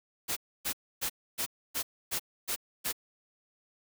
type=noise bursts; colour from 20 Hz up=white; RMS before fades=-32 dBFS; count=8; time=0.28-2.928 s; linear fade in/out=20 ms; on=86 ms; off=280 ms; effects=none